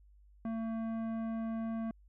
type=tone with tanh clipping; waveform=sine; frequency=225.2 Hz; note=A3; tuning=40 cents sharp; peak=-36 dBFS; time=0.45-1.91 s; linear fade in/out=2 ms; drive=13 dB; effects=added 50 Hz sine -58 dBFS peak until 2.08 s